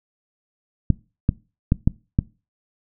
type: clicks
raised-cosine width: 5 ms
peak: -3 dBFS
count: 5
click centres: 0.903 / 1.291 / 1.721 / 1.875 / 2.189 s
effects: noise-tail reverb RT60 0.3 s tail -22 dB re dry